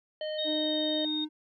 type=harmonic tone; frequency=616 Hz; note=D#5; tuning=17 cents flat; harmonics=1 / 3 / 5 / 7; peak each=-32 / -46 / -41 / -48 dBFS; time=0.21-1.05 s; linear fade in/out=2 ms
type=tone with pitch glide; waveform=sine; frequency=3732 to 3706 Hz; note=A#7 to A#7; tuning=+1 to -11 cents; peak=-31 dBFS; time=0.38-1.25 s; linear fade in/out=10 ms; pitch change=-12 cents; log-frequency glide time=0.54-0.76 s
type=tone; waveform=triangle; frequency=306 Hz; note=D#4; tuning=29 cents flat; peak=-29 dBFS; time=0.44-1.29 s; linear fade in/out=50 ms
effects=none